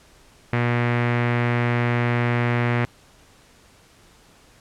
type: tone with low-pass filter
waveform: sawtooth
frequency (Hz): 120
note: B2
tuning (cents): -49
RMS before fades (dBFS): -21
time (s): 0.53-2.85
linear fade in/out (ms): 0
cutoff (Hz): 2100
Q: 2.7
effects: pink hiss -53 dBFS RMS until 4.6 s + low-pass 10000 Hz 12 dB/octave